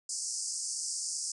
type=band-pass noise; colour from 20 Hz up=white; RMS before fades=-36 dBFS; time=0.09-1.32 s; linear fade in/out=5 ms; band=4800 to 9300 Hz; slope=96 dB/octave; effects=none